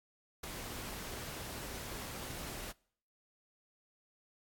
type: noise with ADSR envelope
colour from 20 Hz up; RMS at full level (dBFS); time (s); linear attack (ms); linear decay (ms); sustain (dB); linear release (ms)
pink; -40; 0.43-2.73; 9; 4; -4; 25
effects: noise-tail reverb RT60 0.6 s tail -25 dB re dry + AAC 64 kbps